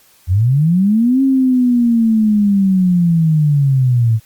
sine linear two-way sweep, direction up then down, 82.41 to 271.2 to 109 Hz, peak -9 dBFS, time 0.27-4.2 s, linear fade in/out 50 ms, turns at 1.22 s, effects white hiss -50 dBFS RMS until 4.25 s + Opus 48 kbps

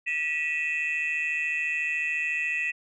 sine tone cluster, 1945 / 2499 / 2653 Hz, B6 / D#7 / E7, -27 / +7 / +10 cents, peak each -29 dBFS, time 0.06-2.72 s, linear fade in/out 20 ms, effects tanh soft clip ceiling -19 dBFS

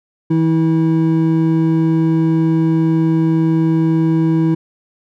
triangle tone pair together, 161.68 / 323.6 Hz, E3 / E4, -33 / -32 cents, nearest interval octave, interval 1201 cents, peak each -12 dBFS, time 0.3-4.55 s, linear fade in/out 10 ms, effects none

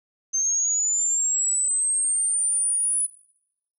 sine linear sweep, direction up, 6260 to 9956 Hz, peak -20 dBFS, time 0.33-3.07 s, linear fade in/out 20 ms, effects noise-tail reverb RT60 0.8 s tail -22 dB re dry

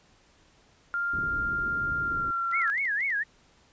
sine tone with pitch glide, 1396.9 to 1367.4 Hz, F6 to F6, 0 to -37 cents, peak -26 dBFS, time 0.94-2.7 s, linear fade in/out 0 ms, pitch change -37 cents, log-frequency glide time 2-2.4 s
pink low-pass noise, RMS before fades -39 dBFS, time 1.13-2.31 s, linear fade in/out 5 ms, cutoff 400 Hz, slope 24 dB/octave
clicks, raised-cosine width 0.2 ms, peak -32 dBFS, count 7, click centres 2.514 / 2.618 / 2.678 / 2.78 / 2.853 / 3.006 / 3.103 s
sine tone with vibrato, 1905 Hz, A#6, 37 cents sharp, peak -25 dBFS, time 2.52-3.24 s, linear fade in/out 20 ms, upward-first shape sine, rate 4.2 Hz, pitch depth 270 cents each way
effects pink hiss -61 dBFS RMS until 3.72 s + resampled to 16000 Hz

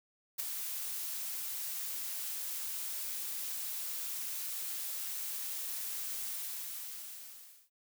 blue noise with ADSR envelope, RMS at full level -32 dBFS, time 0.38-7.7 s, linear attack 20 ms, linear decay 4 ms, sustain -7 dB, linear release 1400 ms, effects none

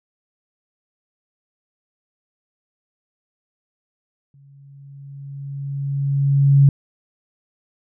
sine tone with exponential growth, 139.4 Hz, C#3, 10 cents sharp, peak -7 dBFS, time 4.34-6.69 s, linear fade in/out 2 ms, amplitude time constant 510 ms, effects none

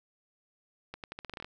accelerating click train, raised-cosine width 0.3 ms, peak -24 dBFS, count 11, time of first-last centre 0.94-1.445 s, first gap 98 ms, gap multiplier 0.84, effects none

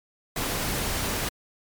pink noise, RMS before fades -28 dBFS, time 0.36-1.29 s, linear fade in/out 5 ms, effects MP3 96 kbps

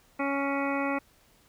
harmonic tone, 278.2 Hz, C#4, 6 cents sharp, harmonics 1 / 2 / 3 / 4 / 5 / 7 / 8 / 9, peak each -30 / -33 / -35 / -36 / -37 / -38 / -39 / -40 dBFS, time 0.19-0.99 s, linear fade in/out 10 ms, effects pink hiss -62 dBFS RMS until 1.48 s

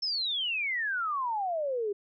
sine exponential sweep, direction down, 5380 to 393.7 Hz, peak -28 dBFS, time 0.02-1.93 s, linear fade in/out 10 ms, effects none

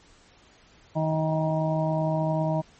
harmonic tone, 157.9 Hz, D#3, 26 cents sharp, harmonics 1 / 2 / 4 / 5 / 6, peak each -25 / -32 / -27 / -36 / -33 dBFS, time 0.95-2.62 s, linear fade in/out 20 ms, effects pink hiss -56 dBFS RMS until 2.79 s + MP3 32 kbps

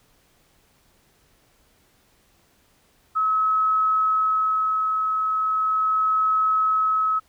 sine tone with tremolo, 1286 Hz, E6, 43 cents flat, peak -17 dBFS, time 3.15-7.2 s, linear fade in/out 20 ms, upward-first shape sine, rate 0.38 Hz, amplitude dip 30%, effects pink hiss -61 dBFS RMS until 7.28 s

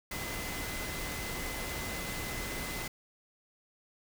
sine tone in noise, 2036 Hz, C7, 48 cents flat, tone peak -43 dBFS, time 0.11-2.88 s, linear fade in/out 5 ms, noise pink, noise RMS -38 dBFS, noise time 0.11-2.88 s, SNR -8 dB, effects none

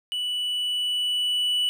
triangle tone with level ramp, 2960 Hz, F#7, in tune, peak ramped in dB -24 to -19 dBFS, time 0.12-1.69 s, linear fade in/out 0 ms, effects none

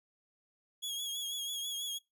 sawtooth tone with vibrato, 3322 Hz, G#7, in tune, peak -33 dBFS, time 0.82-1.99 s, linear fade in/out 20 ms, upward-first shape triangle, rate 6.1 Hz, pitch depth 51 cents each way, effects noise-tail reverb RT60 0.2 s tail -24 dB re dry

